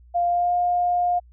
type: tone with pitch glide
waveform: sine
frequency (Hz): 698 to 709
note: F5 to F5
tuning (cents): -1 to +26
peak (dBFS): -18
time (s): 0.14-1.2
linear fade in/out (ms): 20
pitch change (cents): +27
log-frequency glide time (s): 0.27-0.53
effects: added 60 Hz sine -47 dBFS peak until 1.32 s